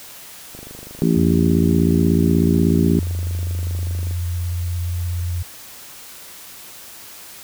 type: click train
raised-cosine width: 2 ms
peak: -24 dBFS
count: 90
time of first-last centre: 0.55-4.11 s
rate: 25 Hz
type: harmonic tone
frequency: 56.4 Hz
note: A1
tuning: 44 cents sharp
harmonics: 3 / 4 / 5 / 6 / 7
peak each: -17 / -19 / -21 / -23 / -24 dBFS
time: 1.02-2.99 s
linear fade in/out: 0 ms
type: tone with vibrato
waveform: sine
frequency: 87.31 Hz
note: F2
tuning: in tune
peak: -20 dBFS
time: 1.16-5.43 s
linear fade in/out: 10 ms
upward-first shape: sine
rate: 17 Hz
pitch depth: 27 cents each way
effects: white hiss -39 dBFS RMS until 7.43 s